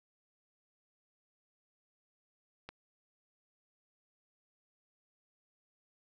click, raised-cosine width 0.3 ms, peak -28 dBFS, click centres 2.69 s, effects none

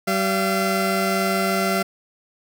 20% pulse tone pair together, 192.03 / 683 Hz, G3 / F5, -35 / -39 cents, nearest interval octave + minor seventh, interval 2196 cents, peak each -17 dBFS, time 0.07-1.83 s, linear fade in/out 10 ms, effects none

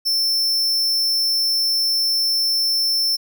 45% pulse tone, 5350 Hz, E8, 25 cents sharp, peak -17 dBFS, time 0.05-3.17 s, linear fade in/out 20 ms, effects none

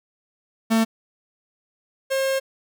45% pulse tone pair in turn, 224.4 / 536.2 Hz, A3 / C5, +34 / +42 cents, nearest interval octave + minor third, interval 1508 cents, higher second, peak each -16 / -20 dBFS, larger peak first, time 0.7-0.85 / 2.1-2.4 s, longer second, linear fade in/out 20 ms, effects none

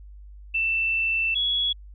sine tone pair in turn, 2668 / 3361 Hz, E7 / G#7, +20 / +20 cents, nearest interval major third, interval 400 cents, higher second, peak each -21 dBFS, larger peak neither, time 0.54-1.35 / 1.35-1.73 s, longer first, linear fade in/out 10 ms, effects added 50 Hz sine -41 dBFS peak until 1.94 s

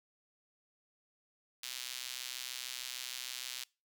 sawtooth tone with high-pass filter, 126.5 Hz, B2, 42 cents sharp, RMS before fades -43 dBFS, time 1.63-3.64 s, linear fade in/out 5 ms, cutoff 3500 Hz, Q 1.2, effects noise-tail reverb RT60 0.3 s tail -24 dB re dry

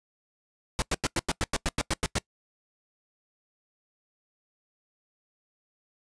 pink noise bursts, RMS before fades -26 dBFS, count 12, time 0.79-2.184 s, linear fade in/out 0 ms, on 30 ms, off 94 ms, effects noise-tail reverb RT60 0.1 s tail -24 dB re dry + resampled to 22050 Hz

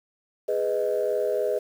sine chord, G# minor, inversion none, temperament just, 415.3 / 498.4 / 623 Hz, G#4 / B4 / D#5, 0 / +16 / +2 cents, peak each -26 dBFS, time 0.48-1.59 s, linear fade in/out 10 ms, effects tanh soft clip ceiling -15 dBFS + 8-bit

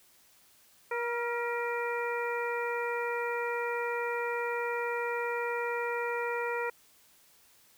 harmonic tone with a mistuned harmonic, 476.4 Hz, A#4, 38 cents sharp, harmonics 1 / 2 / 3 / 4 / 5, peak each -33 / -36 / -38 / -39 / -40 dBFS, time 0.91-6.7 s, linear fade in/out 5 ms, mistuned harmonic 3, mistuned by -46 cents, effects white hiss -62 dBFS RMS until 7.77 s

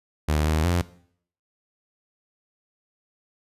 sawtooth tone with pitch steps, 75.9 / 78.2 / 87.4 Hz, D#2 / D#2 / F2, -42 / +9 / +2 cents, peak -16 dBFS, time 0.28-0.82 s, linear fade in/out 10 ms, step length 180 ms, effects noise-tail reverb RT60 0.6 s tail -18 dB re dry + resampled to 32000 Hz

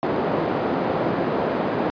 white band-pass noise, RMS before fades -23 dBFS, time 0.03-1.9 s, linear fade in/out 0 ms, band 180 to 580 Hz, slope 12 dB/octave, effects resampled to 11025 Hz

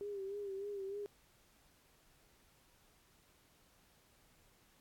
sine tone with vibrato, 398.5 Hz, G4, 28 cents sharp, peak -40 dBFS, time 0.01-1.06 s, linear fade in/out 0 ms, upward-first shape sine, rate 3.3 Hz, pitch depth 58 cents each way, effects pink hiss -69 dBFS RMS until 4.8 s + AAC 64 kbps

